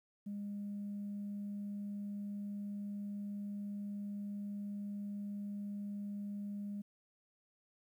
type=tone; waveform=sine; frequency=203.5 Hz; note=G#3; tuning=35 cents flat; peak=-38 dBFS; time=0.26-6.82 s; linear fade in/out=10 ms; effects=tanh soft clip ceiling -36 dBFS + 12-bit